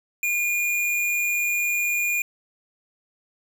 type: tone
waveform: square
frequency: 2426 Hz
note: D#7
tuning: 44 cents flat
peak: -22 dBFS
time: 0.23-2.22 s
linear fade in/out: 2 ms
effects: 8-bit